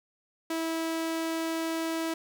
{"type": "tone", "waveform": "sawtooth", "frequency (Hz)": 326.1, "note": "E4", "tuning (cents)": -19, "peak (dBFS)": -25, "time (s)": [0.5, 2.14], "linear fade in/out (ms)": 5, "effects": []}